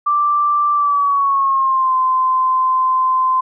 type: tone with pitch glide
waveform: sine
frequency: 1174.7 to 1034.5 Hz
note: D6 to C6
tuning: 0 to -20 cents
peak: -12 dBFS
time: 0.06-3.41 s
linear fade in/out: 10 ms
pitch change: -220 cents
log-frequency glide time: 0.73-1.95 s
effects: none